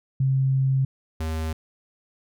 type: tone pair in turn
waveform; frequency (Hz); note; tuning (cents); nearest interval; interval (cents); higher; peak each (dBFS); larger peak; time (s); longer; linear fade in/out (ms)
sine / square; 133.6 / 79.63; C3 / D#2; +36 / +41; major sixth; 895; first; -18 / -26; first; 0.2-0.85 / 1.2-1.53; first; 5
effects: none